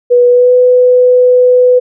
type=tone with pitch glide; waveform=sine; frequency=488.6 to 498.9 Hz; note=B4 to B4; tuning=-19 to +17 cents; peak=-3 dBFS; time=0.1-1.8 s; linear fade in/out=20 ms; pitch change=+36 cents; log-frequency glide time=0.28-0.53 s; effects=none